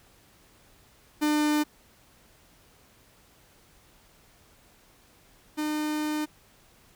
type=tone pair in turn; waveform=45% pulse; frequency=300.3 / 303.6 Hz; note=D4 / D#4; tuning=+39 / -42 cents; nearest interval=unison; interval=19 cents; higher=second; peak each=-22 / -27 dBFS; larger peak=first; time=1.21-1.64 / 5.57-6.26 s; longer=second; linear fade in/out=20 ms; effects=pink hiss -59 dBFS RMS until 6.95 s